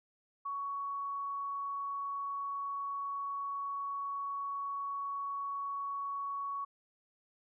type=tone; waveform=sine; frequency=1118 Hz; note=C#6; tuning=14 cents sharp; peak=-35 dBFS; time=0.45-6.65 s; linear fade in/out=10 ms; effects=none